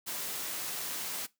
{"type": "high-pass noise", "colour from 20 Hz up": "white", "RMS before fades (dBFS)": -37, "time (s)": [0.06, 1.27], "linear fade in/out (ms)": 20, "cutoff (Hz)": 140, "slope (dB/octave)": 12, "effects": ["noise-tail reverb RT60 0.2 s tail -20 dB re dry"]}